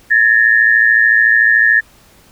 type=tone pair together; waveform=sine; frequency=1708 / 1821.7 Hz; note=G#6 / A#6; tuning=+48 / -40 cents; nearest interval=minor second; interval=112 cents; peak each=-10 dBFS; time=0.1-1.81 s; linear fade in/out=20 ms; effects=pink hiss -47 dBFS RMS until 2.31 s